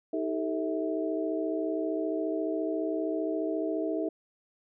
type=tone cluster; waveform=sine; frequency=316 / 389.9 / 444.6 / 649 Hz; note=D#4 / G4 / A4 / E5; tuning=+27 / -9 / +18 / -27 cents; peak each=-31 / -35 / -35 / -34 dBFS; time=0.13-4.09 s; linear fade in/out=5 ms; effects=none